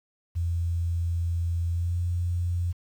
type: tone with pitch glide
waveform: sine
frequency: 85 to 87.49 Hz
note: F2 to F2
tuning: -46 to +4 cents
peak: -24 dBFS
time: 0.35-2.73 s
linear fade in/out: 20 ms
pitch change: +50 cents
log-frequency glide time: 1.7-1.97 s
effects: 9-bit